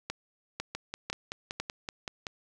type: two click trains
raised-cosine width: 0.2 ms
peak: -18 / -16 dBFS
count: 9 / 4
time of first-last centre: 0.75-2.268 / 0.1-1.6 s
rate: 5.27 / 2 Hz
effects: none